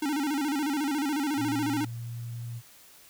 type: tone with vibrato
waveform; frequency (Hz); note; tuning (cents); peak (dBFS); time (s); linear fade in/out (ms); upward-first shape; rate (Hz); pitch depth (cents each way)
square; 289.3; D4; -26; -27; 0.02-1.85; 5; square; 14; 99
type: tone with pitch glide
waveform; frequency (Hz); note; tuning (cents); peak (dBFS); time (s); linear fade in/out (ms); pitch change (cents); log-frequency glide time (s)
sine; 116.54 to 117.76; A#2 to A#2; 0 to +18; -34; 1.36-2.62; 50; +18; 1.84-2.15
effects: white hiss -54 dBFS RMS until 3.09 s